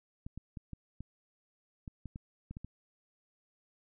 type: clicks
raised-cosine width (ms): 5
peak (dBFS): -30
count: 11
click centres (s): 0.265 / 0.376 / 0.572 / 0.733 / 1.006 / 1.878 / 2.057 / 2.159 / 2.51 / 2.569 / 2.646
effects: none